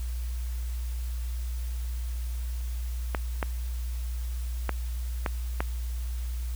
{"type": "clicks", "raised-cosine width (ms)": 0.5, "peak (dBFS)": -12, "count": 5, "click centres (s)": [3.148, 3.428, 4.693, 5.262, 5.605], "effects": ["added 60 Hz sine -29 dBFS peak until 6.55 s", "white hiss -49 dBFS RMS until 6.55 s"]}